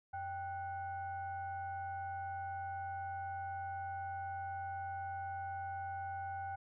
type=tone with frequency modulation; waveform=sine; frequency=784 Hz; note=G5; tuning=in tune; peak=-39 dBFS; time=0.13-6.56 s; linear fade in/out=10 ms; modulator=692 Hz; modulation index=0.63; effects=none